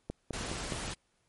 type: click train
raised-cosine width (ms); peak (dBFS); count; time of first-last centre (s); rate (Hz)
2; -22; 4; 0.1-0.722; 4.82
type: noise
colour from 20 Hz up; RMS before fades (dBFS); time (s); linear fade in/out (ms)
pink; -38; 0.33-0.94; 5
effects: pink hiss -74 dBFS RMS until 1.28 s + MP3 48 kbps